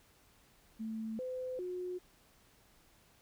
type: tone with pitch steps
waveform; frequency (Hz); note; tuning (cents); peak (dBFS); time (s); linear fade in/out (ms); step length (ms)
sine; 221.3 / 510 / 361.9; A3 / C5 / F#4; +10 / -44 / -38; -37; 0.79-1.99; 20; 400
effects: pink hiss -66 dBFS RMS until 3.21 s